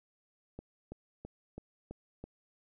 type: click train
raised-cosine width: 2 ms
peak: -30 dBFS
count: 6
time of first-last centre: 0.59-2.24 s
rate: 3.03 Hz
effects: none